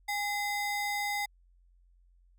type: ring-modulated tone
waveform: square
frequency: 1434 Hz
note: F6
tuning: 45 cents sharp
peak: -28 dBFS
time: 0.08-1.26 s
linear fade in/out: 10 ms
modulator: 615 Hz
effects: added 44 Hz sine -60 dBFS peak until 2.38 s